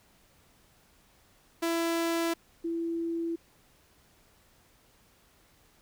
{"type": "tone pair in turn", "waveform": ["sawtooth", "sine"], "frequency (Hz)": [333.9, 333.9], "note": ["E4", "E4"], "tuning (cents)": [22, 22], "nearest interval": "unison", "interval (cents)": 0, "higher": "neither", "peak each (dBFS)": [-23, -29], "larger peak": "first", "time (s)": [[1.62, 2.34], [2.64, 3.36]], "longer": "neither", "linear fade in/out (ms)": 10, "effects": ["pink hiss -63 dBFS RMS until 5.81 s"]}